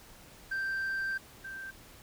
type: tone pair in turn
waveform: sine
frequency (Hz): 1568 / 1568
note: G6 / G6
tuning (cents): 0 / 0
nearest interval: unison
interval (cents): 0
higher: neither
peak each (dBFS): -28 / -39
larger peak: first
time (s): 0.51-1.18 / 1.44-1.71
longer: first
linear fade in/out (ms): 10
effects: tanh soft clip ceiling -30 dBFS + pink hiss -54 dBFS RMS until 2.02 s